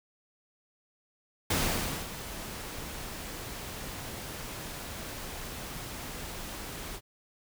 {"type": "noise with ADSR envelope", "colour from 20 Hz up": "pink", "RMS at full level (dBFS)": -27, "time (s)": [1.5, 7.01], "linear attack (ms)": 6, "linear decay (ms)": 560, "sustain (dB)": -13, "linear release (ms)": 60, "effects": []}